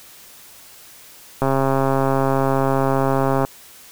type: click train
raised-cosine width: 1 ms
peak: -5 dBFS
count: 275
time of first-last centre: 1.42-3.45 s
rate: 135 Hz
effects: white hiss -44 dBFS RMS until 3.91 s